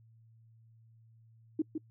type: tone with echo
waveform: sine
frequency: 313.5 Hz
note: D#4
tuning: 13 cents sharp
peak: -26 dBFS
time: 1.59-1.62 s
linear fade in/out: 5 ms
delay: 160 ms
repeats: 1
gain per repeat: -6 dB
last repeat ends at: 1.78 s
effects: noise-tail reverb RT60 0.1 s tail -26 dB re dry + added 113 Hz sine -58 dBFS peak until 1.9 s